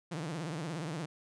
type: tone with vibrato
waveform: sawtooth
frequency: 160 Hz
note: D#3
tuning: 49 cents sharp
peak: -32 dBFS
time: 0.11-1.06 s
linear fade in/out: 10 ms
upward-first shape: triangle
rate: 17 Hz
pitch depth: 220 cents each way
effects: resampled to 22050 Hz